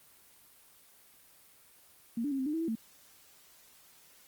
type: tone with pitch steps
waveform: sine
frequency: 231.4 / 290 / 271.3 / 261.6 / 300.6 / 324.6 / 329.8 / 223.7 Hz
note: A#3 / D4 / C#4 / C4 / D4 / E4 / E4 / A3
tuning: -13 / -22 / -37 / 0 / +40 / -27 / +1 / +29 cents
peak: -30 dBFS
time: 2.17-2.754 s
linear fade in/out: 5 ms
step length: 73 ms
effects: white hiss -60 dBFS RMS until 4.27 s + Opus 24 kbps